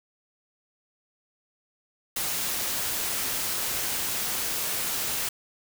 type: noise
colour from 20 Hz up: white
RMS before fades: -29 dBFS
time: 2.16-5.29 s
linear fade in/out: 5 ms
effects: none